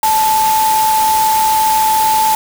sine tone in noise, 875 Hz, A5, 10 cents flat, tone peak -10 dBFS, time 0.03-2.35 s, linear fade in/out 2 ms, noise white, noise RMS -20 dBFS, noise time 0.03-2.35 s, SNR +7 dB, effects none

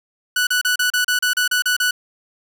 sawtooth tone bursts, 1481 Hz, F#6, 1 cent sharp, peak -12 dBFS, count 11, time 0.36-1.91 s, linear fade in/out 5 ms, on 110 ms, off 34 ms, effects none

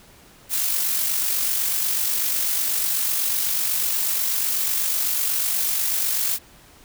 blue noise with amplitude modulation, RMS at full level -21 dBFS, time 0.49-6.39 s, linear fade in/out 50 ms, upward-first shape sine, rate 48.1 Hz, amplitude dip 35%, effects pink hiss -50 dBFS RMS until 6.84 s

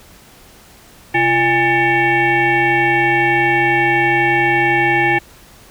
sine tone with frequency modulation, 1294 Hz, E6, 32 cents flat, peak -11 dBFS, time 1.14-5.19 s, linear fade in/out 10 ms, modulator 475 Hz, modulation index 2.4, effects pink hiss -44 dBFS RMS until 5.7 s

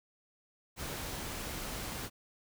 pink noise, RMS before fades -40 dBFS, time 0.76-2.1 s, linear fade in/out 50 ms, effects none

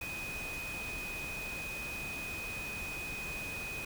sine tone in noise, 2500 Hz, D#7, 8 cents sharp, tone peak -39 dBFS, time 0.01-3.85 s, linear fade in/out 5 ms, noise pink, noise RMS -44 dBFS, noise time 0.01-3.85 s, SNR +2 dB, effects none

